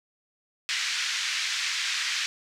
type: band-pass noise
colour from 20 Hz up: pink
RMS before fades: -29 dBFS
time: 0.69-2.26 s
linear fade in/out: 0 ms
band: 1700 to 6300 Hz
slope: 24 dB/octave
effects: none